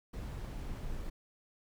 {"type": "noise", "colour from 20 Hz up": "brown", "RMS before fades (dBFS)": -40, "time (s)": [0.13, 1.1], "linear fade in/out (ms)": 10, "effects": []}